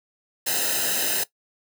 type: noise with comb filter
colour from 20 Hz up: white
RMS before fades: -24 dBFS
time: 0.46-1.24 s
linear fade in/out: 10 ms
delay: 0.88 ms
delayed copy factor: -0.95
effects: noise-tail reverb RT60 0.1 s tail -18 dB re dry